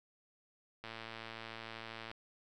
click train, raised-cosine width 0.3 ms, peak -29 dBFS, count 145, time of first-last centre 0.84-2.114 s, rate 113 Hz, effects none

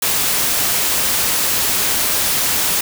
white noise, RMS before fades -17 dBFS, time 0.02-2.81 s, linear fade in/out 5 ms, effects none

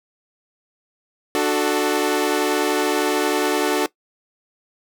sawtooth chord, D major, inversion none, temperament equal with one note detuned, 296.9 / 370 / 440 Hz, D4 / F#4 / A4, +19 / 0 / 0 cents, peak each -18 dBFS, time 1.35-3.86 s, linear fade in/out 0 ms, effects noise-tail reverb RT60 0.1 s tail -19 dB re dry

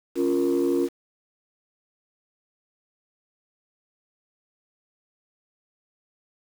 sine chord, Bb minor, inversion first, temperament equal, 277.2 / 349.2 / 466.2 Hz, Db4 / F4 / Bb4, 0 / 0 / 0 cents, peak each -23 / -21 / -26 dBFS, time 0.15-0.89 s, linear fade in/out 50 ms, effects tanh soft clip ceiling -15 dBFS + 7-bit

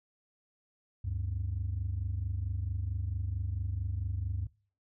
sine tone pair together, 73.12 / 97.6 Hz, D2 / G2, -7 / -7 cents, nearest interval perfect fourth, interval 500 cents, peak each -34 / -32 dBFS, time 1.04-4.47 s, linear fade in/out 10 ms, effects noise-tail reverb RT60 0.4 s tail -22 dB re dry + tanh soft clip ceiling -26 dBFS

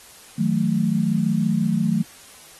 sine chord, D# diminished, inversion none, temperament equal with one note detuned, 159.2 / 185 / 220 Hz, D#3 / F#3 / A3, +40 / 0 / 0 cents, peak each -23 / -22 / -21 dBFS, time 0.38-2.03 s, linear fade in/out 10 ms, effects white hiss -46 dBFS RMS until 2.59 s + AAC 32 kbps

